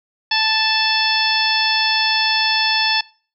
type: harmonic tone with a mistuned harmonic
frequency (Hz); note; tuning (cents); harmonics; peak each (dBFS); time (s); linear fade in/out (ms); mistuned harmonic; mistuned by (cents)
880; A5; 0; 1 / 2 / 3 / 4 / 5 / 6; -22 / -22 / -22 / -22 / -22 / -22; 0.31-3.01; 5; 4; -33
effects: noise-tail reverb RT60 0.4 s tail -22 dB re dry